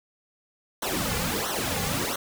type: noise with flanger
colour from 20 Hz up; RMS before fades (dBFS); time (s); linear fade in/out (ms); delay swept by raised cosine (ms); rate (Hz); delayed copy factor
pink; -28; 0.82-2.16; 5; 0.41 to 3.21; 1.5; -0.9
effects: none

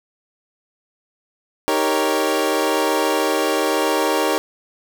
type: chord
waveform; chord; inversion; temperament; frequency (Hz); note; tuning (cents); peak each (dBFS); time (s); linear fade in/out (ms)
25% pulse; Eb dominant seventh; none; equal; 311.1 / 392 / 466.2 / 554.4; Eb4 / G4 / Bb4 / Db5; 0 / 0 / 0 / 0; -19; 1.68-4.38; 0
effects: none

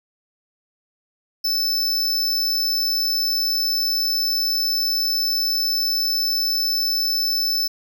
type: tone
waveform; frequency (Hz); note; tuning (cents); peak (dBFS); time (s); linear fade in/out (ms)
square; 5274; E8; 0; -19; 1.44-7.68; 10
effects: none

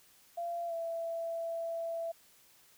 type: tone with pitch glide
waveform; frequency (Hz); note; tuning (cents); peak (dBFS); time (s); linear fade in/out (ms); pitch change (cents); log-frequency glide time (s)
sine; 686 to 666.1; F5 to E5; -31 to +18; -34; 0.37-2.12; 10; -51; 0.67-0.73
effects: white hiss -63 dBFS RMS until 2.77 s

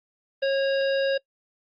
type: harmonic tone with a mistuned harmonic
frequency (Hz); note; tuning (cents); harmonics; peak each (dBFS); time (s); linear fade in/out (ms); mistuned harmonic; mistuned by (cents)
545; C#5; -29; 1 / 3 / 5 / 7 / 9; -21 / -31 / -35 / -38 / -40; 0.42-1.18; 10; 5; +45
effects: noise-tail reverb RT60 0.1 s tail -24 dB re dry + Opus 32 kbps

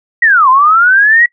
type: linear two-way sweep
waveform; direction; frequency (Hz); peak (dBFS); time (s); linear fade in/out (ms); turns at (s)
sine; down then up; 1939 to 1003 to 1939; -4; 0.22-1.26; 5; 0.49
effects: noise-tail reverb RT60 0.1 s tail -24 dB re dry

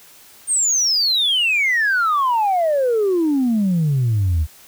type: exponential sweep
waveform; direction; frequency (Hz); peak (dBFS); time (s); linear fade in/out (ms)
sine; down; 8890 to 73.42; -13; 0.47-4.47; 50
effects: tanh soft clip ceiling -12 dBFS + white hiss -46 dBFS RMS until 4.67 s

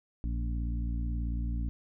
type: harmonic tone with a mistuned harmonic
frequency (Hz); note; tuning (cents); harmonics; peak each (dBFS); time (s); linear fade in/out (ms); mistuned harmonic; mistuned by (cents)
58.27; A#1; 0; 1 / 2 / 3 / 4 / 5; -30 / -40 / -43 / -43 / -45; 0.24-1.69; 0; 5; -17
effects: none

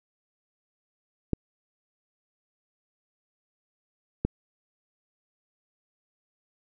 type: clicks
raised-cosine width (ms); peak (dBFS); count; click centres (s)
3; -11; 2; 1.333 / 4.25
effects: none

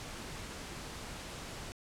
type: noise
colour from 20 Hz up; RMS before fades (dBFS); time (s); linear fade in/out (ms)
pink; -44; 0-1.72; 0
effects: low-pass 9000 Hz 12 dB/octave

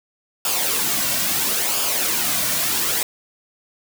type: noise with flanger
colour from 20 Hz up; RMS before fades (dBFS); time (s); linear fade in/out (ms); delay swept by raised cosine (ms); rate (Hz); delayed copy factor
white; -21; 0.45-3.03; 2; 0.5 to 2.4; 0.74; -0.55
effects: none

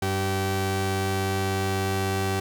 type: tone pair together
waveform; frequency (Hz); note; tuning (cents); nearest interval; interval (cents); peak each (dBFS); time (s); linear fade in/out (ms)
sawtooth; 96.42 / 385.7; G2 / G4; -28 / -28; 2 octaves; 2400; -22; 0.02-2.4; 5
effects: none

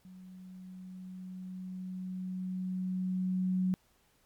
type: tone with level ramp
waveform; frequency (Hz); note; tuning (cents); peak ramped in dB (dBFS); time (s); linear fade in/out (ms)
sine; 185; F#3; 0; -48 to -26; 0.05-3.74; 0
effects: pink hiss -69 dBFS RMS until 4.25 s + MP3 96 kbps

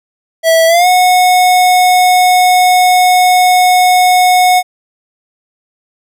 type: tone with pitch glide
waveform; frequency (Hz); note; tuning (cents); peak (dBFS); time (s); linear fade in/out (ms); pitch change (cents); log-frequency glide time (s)
square; 654 to 729.9; E5 to F#5; -14 to -24; -6; 0.43-4.63; 50; +190; 0.67-0.87
effects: none

